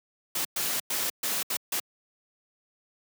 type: noise bursts at uneven times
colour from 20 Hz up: white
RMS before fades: -29 dBFS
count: 6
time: 0.35-0.45 / 0.56-0.8 / 0.9-1.1 / 1.23-1.43 / 1.5-1.57 / 1.72-1.8 s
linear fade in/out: 5 ms
effects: high-pass 150 Hz 12 dB/octave